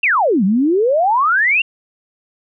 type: exponential two-way sweep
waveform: sine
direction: down then up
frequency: 2826 to 181 to 2826 Hz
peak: -11 dBFS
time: 0.03-1.62 s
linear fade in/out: 5 ms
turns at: 0.44 s
effects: none